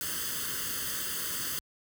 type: noise with comb filter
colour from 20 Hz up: white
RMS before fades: -34 dBFS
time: 0.01-1.59 s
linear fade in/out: 0 ms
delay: 0.63 ms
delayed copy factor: +0.85
effects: high-pass 60 Hz 12 dB/octave